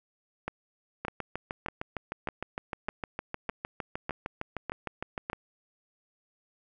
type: two click trains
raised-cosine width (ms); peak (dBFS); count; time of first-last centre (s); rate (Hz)
0.5; -18 / -17; 29 / 9; 1.05-5.331 / 0.48-5.299; 6.54 / 1.66
effects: none